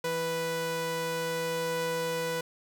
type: tone pair together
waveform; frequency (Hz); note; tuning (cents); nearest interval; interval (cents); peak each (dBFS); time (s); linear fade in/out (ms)
sawtooth; 164.82 / 493.9; E3 / B4; 0 / 0; octave + perfect fifth; 1900; -34 / -26; 0.04-2.41; 5
effects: none